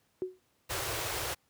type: tone with exponential decay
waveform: sine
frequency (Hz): 370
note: F#4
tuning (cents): 0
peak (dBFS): -27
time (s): 0.22-0.4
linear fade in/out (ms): 0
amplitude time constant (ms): 37
type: band-stop noise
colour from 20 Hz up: pink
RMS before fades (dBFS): -34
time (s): 0.69-1.35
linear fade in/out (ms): 20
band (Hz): 130 to 340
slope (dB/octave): 48
effects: pink hiss -72 dBFS RMS until 1.49 s + high-pass 80 Hz 12 dB/octave